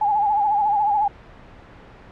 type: tone with vibrato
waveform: sine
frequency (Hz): 830.6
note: G#5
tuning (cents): 0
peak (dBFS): -16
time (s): 0.01-1.08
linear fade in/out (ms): 5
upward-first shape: sine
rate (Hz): 14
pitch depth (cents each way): 66
effects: pink hiss -44 dBFS RMS until 2.11 s + low-pass 2000 Hz 12 dB/octave